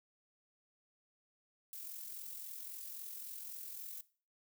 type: noise with amplitude modulation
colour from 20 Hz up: violet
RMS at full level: -45 dBFS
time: 1.73-4.01 s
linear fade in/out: 0 ms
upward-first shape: sine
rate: 43.7 Hz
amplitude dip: 45%
effects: noise-tail reverb RT60 0.4 s tail -19 dB re dry